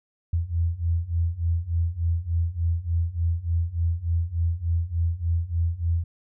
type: beating tone pair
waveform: sine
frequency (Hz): 82.41 / 85.81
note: E2 / F2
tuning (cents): 0 / -30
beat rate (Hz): 3.4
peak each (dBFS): -26 / -24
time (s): 0.33-6.04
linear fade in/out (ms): 5
effects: none